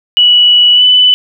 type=tone with pitch glide; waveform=sine; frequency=2942 to 2993 Hz; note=F#7 to F#7; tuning=-11 to +19 cents; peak=-3 dBFS; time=0.17-1.14 s; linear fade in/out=0 ms; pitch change=+30 cents; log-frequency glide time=0.74-0.83 s; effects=none